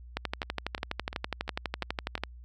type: two click trains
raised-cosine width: 0.3 ms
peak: -14 / -22 dBFS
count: 26 / 6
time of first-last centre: 0.17-2.236 / 0.43-2.178 s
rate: 12.1 / 2.86 Hz
effects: added 60 Hz sine -45 dBFS peak until 2.44 s